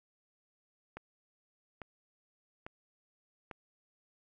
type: click train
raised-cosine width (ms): 0.5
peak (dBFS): -28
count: 4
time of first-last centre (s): 0.97-3.512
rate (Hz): 1.18
effects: none